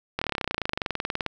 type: slowing click train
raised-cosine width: 0.3 ms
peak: -10 dBFS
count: 29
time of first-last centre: 0.19-1.263 s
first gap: 25 ms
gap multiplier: 1.03
effects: none